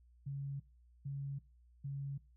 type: tone bursts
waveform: sine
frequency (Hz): 139.2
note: C#3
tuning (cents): +8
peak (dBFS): -38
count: 3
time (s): 0.26-2.18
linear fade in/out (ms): 10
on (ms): 340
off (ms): 450
effects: noise-tail reverb RT60 0.3 s tail -21 dB re dry + added 60 Hz sine -62 dBFS peak until 2.36 s